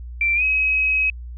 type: tone with pitch glide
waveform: sine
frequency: 2349 to 2547 Hz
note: D7 to D#7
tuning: 0 to +40 cents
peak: -16 dBFS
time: 0.21-1.1 s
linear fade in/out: 2 ms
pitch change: +140 cents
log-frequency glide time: 0.35-0.43 s
effects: added 60 Hz sine -31 dBFS peak until 1.37 s